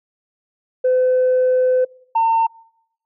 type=tone pair in turn; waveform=sine; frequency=509 / 906.9 Hz; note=C5 / A#5; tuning=-48 / -48 cents; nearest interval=minor seventh; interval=1000 cents; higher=second; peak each=-11 dBFS; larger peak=neither; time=0.84-1.85 / 2.15-2.47 s; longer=first; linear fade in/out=10 ms; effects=noise-tail reverb RT60 0.8 s tail -26 dB re dry + tanh soft clip ceiling -10 dBFS